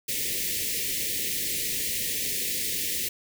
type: band-stop noise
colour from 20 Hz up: white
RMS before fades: -29 dBFS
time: 0.08-3.09 s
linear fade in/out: 10 ms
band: 540 to 1800 Hz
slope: 96 dB/octave
effects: none